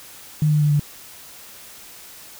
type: tone with pitch steps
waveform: sine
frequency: 152.1 / 150.18 / 148.28 / 146.41 Hz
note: D#3 / D3 / D3 / D3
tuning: -39 / +39 / +17 / -5 cents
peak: -14 dBFS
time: 0.42-0.796 s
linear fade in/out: 2 ms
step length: 94 ms
effects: white hiss -42 dBFS RMS until 2.39 s